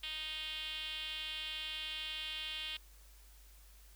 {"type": "tone with band-pass filter", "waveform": "5% pulse", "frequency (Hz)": 311.1, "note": "D#4", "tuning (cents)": 0, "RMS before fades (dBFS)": -42, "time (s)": [0.03, 2.77], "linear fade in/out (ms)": 5, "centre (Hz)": 3200, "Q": 3.9, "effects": ["added 50 Hz sine -57 dBFS peak until 3.95 s", "white hiss -64 dBFS RMS until 3.95 s"]}